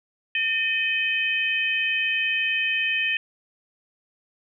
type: tone cluster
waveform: sine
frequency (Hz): 1816 / 2526 / 3075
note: A#6 / D#7 / G7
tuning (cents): -46 / +26 / -34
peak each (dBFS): -27 / -23 / -29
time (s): 0.35-3.17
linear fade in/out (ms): 2
effects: none